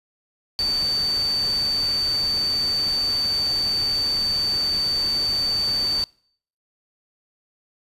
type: tone in noise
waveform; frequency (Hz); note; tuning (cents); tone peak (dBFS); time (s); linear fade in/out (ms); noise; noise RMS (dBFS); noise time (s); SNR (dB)
sine; 4573; D8; -47; -20; 0.59-6.04; 0; pink; -35; 0.59-6.04; +12
effects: noise-tail reverb RT60 0.6 s tail -25 dB re dry + resampled to 32000 Hz